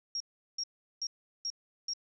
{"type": "tone bursts", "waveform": "sine", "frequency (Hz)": 5588, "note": "F8", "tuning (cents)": 0, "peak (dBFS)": -32, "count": 5, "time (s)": [0.15, 1.935], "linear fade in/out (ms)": 2, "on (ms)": 53, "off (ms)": 380, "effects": []}